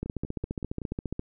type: two click trains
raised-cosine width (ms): 3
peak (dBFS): -18 / -23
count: 18 / 5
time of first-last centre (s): 0.03-1.194 / 0.06-0.818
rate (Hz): 14.6 / 5.28
effects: none